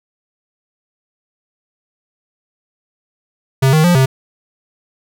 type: tone with pitch steps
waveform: square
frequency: 133.6 / 156.2 / 175.8 / 132.4 Hz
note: C3 / D#3 / F3 / C3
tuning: +36 / +7 / +12 / +21 cents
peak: -9 dBFS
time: 3.62-4.06 s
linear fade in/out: 10 ms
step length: 110 ms
effects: none